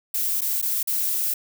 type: noise with dropouts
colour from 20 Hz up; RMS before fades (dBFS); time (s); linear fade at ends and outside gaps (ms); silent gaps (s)
violet; -24; 0.14-1.34; 5; 0.408-0.416 / 0.616-0.625 / 0.83-0.873
effects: none